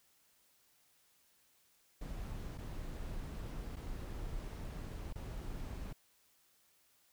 brown noise with dropouts, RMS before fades -43 dBFS, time 2.01-5.93 s, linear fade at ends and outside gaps 5 ms, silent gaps 2.578-2.583 / 3.759-3.766 / 5.128-5.155 s, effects white hiss -71 dBFS RMS until 7.12 s

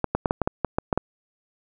clicks, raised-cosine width 1 ms, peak -7 dBFS, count 10, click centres 0.043 / 0.15 / 0.258 / 0.309 / 0.417 / 0.475 / 0.647 / 0.785 / 0.928 / 0.976 s, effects none

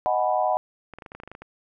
sine chord, G# minor seventh, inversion second, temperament equal, 622.3 / 740 / 830.6 / 987.8 Hz, D#5 / F#5 / G#5 / B5, 0 / 0 / 0 / 0 cents, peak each -25 / -23 / -29 / -28 dBFS, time 0.06-0.57 s, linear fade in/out 0 ms
clicks, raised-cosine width 0.5 ms, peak -25 dBFS, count 12, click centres 0.937 / 0.986 / 1.022 / 1.062 / 1.119 / 1.15 / 1.201 / 1.235 / 1.276 / 1.316 / 1.351 / 1.42 s
effects none

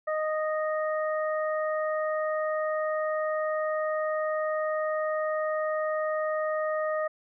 harmonic tone, 620 Hz, D#5, 6 cents flat, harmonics 1 / 2 / 3, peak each -27 / -33 / -37 dBFS, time 0.07-7.08 s, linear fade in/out 10 ms, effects none

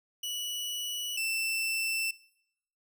sawtooth tone pair in turn, 2944 / 2668 Hz, F#7 / E7, -9 / +20 cents, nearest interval major second, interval 171 cents, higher first, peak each -30 / -26 dBFS, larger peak second, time 0.23-1.17 / 1.17-2.11 s, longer neither, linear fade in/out 5 ms, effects noise-tail reverb RT60 0.8 s tail -22 dB re dry

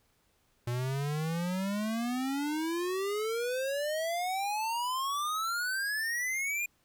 square exponential sweep, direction up, 118.7 to 2453 Hz, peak -31 dBFS, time 0.67-6.66 s, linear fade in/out 5 ms, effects pink hiss -71 dBFS RMS until 6.84 s

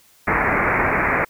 white low-pass noise, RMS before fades -19 dBFS, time 0.27-1.25 s, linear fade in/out 10 ms, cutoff 2300 Hz, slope 96 dB/octave, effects white hiss -54 dBFS RMS until 1.29 s

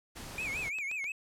pink noise, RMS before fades -44 dBFS, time 0.15-0.7 s, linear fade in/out 20 ms
triangle tone with vibrato, 2366 Hz, D7, 12 cents sharp, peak -32 dBFS, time 0.38-1.12 s, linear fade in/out 2 ms, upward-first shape sine, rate 5.8 Hz, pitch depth 160 cents each way
click train, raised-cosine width 0.2 ms, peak -29 dBFS, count 5, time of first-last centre 0.53-1.042 s, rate 7.81 Hz
effects low-pass 12000 Hz 12 dB/octave

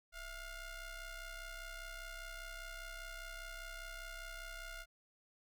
sawtooth ring-modulated tone, 698.5 Hz, F5, in tune, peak -39 dBFS, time 0.12-4.86 s, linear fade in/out 50 ms, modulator 731 Hz, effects none

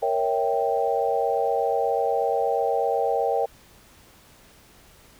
sine chord, A# diminished seventh, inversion none, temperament equal with one note detuned, 466.2 / 554.4 / 651.3 / 784 Hz, A#4 / C#5 / E5 / G5, 0 / 0 / -21 / 0 cents, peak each -25 / -27 / -28 / -25 dBFS, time 0.02-3.46 s, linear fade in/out 10 ms, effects pink hiss -53 dBFS RMS until 5.19 s

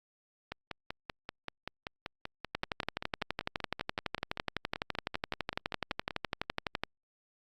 two click trains, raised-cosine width 0.3 ms, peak -15 / -21 dBFS, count 52 / 30, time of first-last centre 2.55-6.836 / 0.52-6.108 s, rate 11.9 / 5.19 Hz, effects Opus 48 kbps

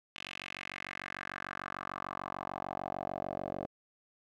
10% pulse tone with band-pass filter sweep, 46.71 Hz, F#1, 17 cents sharp, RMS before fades -41 dBFS, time 0.16-3.67 s, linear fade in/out 0 ms, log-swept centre 2900 to 520 Hz, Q 2.8, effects none

